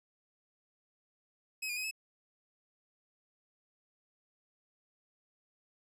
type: tone with pitch steps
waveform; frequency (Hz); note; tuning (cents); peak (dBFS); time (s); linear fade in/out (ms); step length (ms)
sawtooth; 2551 / 2425 / 2519 / 2591; D#7 / D#7 / D#7 / E7; +43 / -45 / +21 / -30; -32; 1.62-1.912; 10; 73
effects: resampled to 32000 Hz